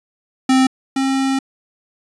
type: tone pair in turn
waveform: square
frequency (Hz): 261.6 / 268.3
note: C4 / C4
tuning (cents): 0 / +44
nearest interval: unison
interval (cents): 44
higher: second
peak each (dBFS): -11 / -16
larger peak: first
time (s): 0.49-0.67 / 0.96-1.39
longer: second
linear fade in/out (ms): 5
effects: resampled to 22050 Hz